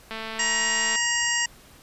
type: click train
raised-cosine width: 0.3 ms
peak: -18 dBFS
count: 189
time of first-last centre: 0.11-0.957 s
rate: 222 Hz
type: harmonic tone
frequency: 945 Hz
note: A#5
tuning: 23 cents sharp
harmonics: 1 / 2 / 3 / 5 / 6 / 7 / 8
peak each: -34 / -25 / -29 / -35 / -31 / -36 / -28 dBFS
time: 0.39-1.46 s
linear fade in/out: 5 ms
effects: pink hiss -51 dBFS RMS until 1.82 s + resampled to 32000 Hz